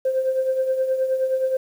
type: tone with tremolo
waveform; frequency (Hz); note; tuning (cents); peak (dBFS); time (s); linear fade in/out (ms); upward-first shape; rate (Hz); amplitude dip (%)
sine; 523.3; C5; 0; -15; 0.05-1.57; 5; triangle; 9.5; 65
effects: tanh soft clip ceiling -13 dBFS + 8-bit